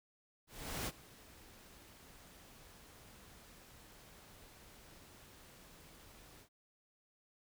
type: noise with ADSR envelope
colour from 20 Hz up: pink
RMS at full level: -39 dBFS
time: 0.47-6.49 s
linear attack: 400 ms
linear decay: 43 ms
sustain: -20 dB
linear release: 80 ms
effects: none